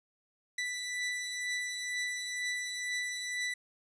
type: beating tone pair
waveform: sawtooth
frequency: 1975.5 / 1977.6 Hz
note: B6 / B6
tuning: 0 / +2 cents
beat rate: 2.1 Hz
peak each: -38 / -31 dBFS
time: 0.58-3.54 s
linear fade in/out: 5 ms
effects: resampled to 22050 Hz